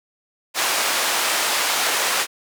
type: band-pass noise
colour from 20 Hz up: pink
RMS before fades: -21 dBFS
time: 0.54-2.27 s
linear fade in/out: 50 ms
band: 760 to 12000 Hz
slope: 12 dB/octave
effects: none